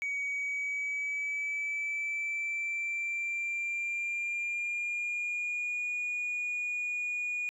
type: tone with pitch glide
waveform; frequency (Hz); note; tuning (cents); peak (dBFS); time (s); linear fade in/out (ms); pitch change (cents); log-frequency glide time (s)
sine; 2259 to 2449; C#7 to D#7; +32 to -28; -29; 0.02-7.49; 0; +140; 0.23-5.88
effects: tanh soft clip ceiling -29 dBFS